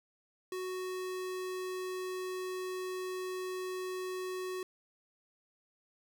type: tone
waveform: square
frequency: 370 Hz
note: F#4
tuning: in tune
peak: -37 dBFS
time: 0.52-4.63 s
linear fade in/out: 2 ms
effects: 13-bit